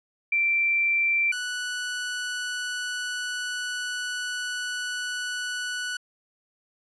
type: tone pair in turn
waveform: sine / sawtooth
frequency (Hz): 2349 / 1479.8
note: D7 / F#6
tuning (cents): 0 / 0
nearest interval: minor sixth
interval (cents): 800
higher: first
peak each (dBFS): -20 / -25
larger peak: first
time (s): 0.32-1.32 / 1.32-5.97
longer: second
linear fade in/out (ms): 5
effects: resampled to 22050 Hz